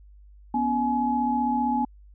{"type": "tone cluster", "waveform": "sine", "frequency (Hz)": [245, 280.4, 846], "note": ["B3", "C#4", "G#5"], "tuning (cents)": [-14, 20, 32], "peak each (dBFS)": [-25, -32, -24], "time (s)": [0.54, 1.85], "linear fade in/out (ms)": 5, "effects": ["added 50 Hz sine -47 dBFS peak until 2.14 s"]}